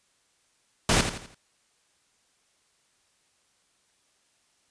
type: noise with echo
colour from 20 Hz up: pink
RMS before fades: -21 dBFS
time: 0.89-1.01 s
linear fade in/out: 2 ms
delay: 84 ms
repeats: 4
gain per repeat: -8 dB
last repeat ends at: 1.346 s
effects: white hiss -68 dBFS RMS until 4.7 s + resampled to 22050 Hz